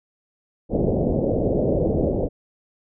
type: low-pass noise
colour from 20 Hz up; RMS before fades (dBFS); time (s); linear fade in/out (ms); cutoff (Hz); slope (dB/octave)
white; -21; 0.69-2.29; 50; 600; 48
effects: none